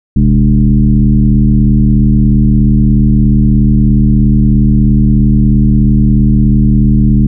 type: tone with frequency modulation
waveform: sine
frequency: 130.81 Hz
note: C3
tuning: in tune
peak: -4 dBFS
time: 0.16-7.27 s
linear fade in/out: 5 ms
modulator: 76.9 Hz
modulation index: 1.5
effects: none